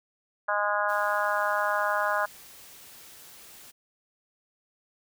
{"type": "harmonic tone", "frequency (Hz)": 206.3, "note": "G#3", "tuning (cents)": -11, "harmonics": [3, 4, 5, 6, 7, 8], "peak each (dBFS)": [-30, -32, -30, -32, -30, -33], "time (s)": [0.48, 2.26], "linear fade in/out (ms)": 10}
{"type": "noise", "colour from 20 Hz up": "white", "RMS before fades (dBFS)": -49, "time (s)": [0.88, 3.72], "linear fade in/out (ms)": 20}
{"effects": []}